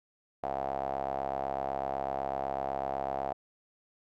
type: tone with band-pass filter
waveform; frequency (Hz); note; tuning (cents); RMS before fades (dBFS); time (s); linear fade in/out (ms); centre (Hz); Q
sawtooth; 68; C#2; -33; -34; 0.43-3.33; 5; 720; 6.3
effects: none